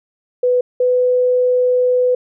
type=tone pair in turn; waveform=sine; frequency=496.6 / 499.5 Hz; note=B4 / B4; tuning=+9 / +20 cents; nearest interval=unison; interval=11 cents; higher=second; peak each=-11 dBFS; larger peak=neither; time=0.43-0.61 / 0.8-2.15 s; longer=second; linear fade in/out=5 ms; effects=none